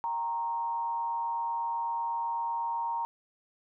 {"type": "tone with frequency modulation", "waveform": "sine", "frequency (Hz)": 930, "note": "A#5", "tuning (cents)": -4, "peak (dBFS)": -29, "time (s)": [0.04, 3.05], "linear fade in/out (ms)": 0, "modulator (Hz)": 148, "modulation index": 0.44, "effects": []}